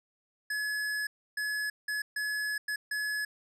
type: tone bursts at uneven times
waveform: square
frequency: 1700 Hz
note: G#6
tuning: 40 cents sharp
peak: -31 dBFS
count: 6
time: 0.5-1.07 / 1.37-1.7 / 1.88-2.02 / 2.16-2.58 / 2.68-2.76 / 2.91-3.25 s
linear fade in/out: 5 ms
effects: low-pass 12000 Hz 12 dB/octave